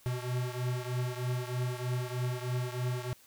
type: beating tone pair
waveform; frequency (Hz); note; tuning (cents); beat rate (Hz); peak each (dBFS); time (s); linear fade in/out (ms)
square; 123.47 / 126.67; B2 / B2; 0 / +44; 3.2; -34 / -37; 0.06-3.13; 0
effects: white hiss -60 dBFS RMS until 3.26 s